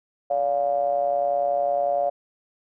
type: ring-modulated tone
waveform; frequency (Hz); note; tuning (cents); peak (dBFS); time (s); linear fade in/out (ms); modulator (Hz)
triangle; 65.41; C2; 0; -15; 0.3-2.1; 10; 637
effects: none